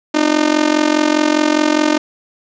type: tone with amplitude modulation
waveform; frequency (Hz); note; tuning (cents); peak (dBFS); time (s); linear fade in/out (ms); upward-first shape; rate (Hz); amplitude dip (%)
sawtooth; 303.8; D#4; -41; -4; 0.14-1.98; 10; sine; 44.9; 85
effects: resampled to 16000 Hz + 7-bit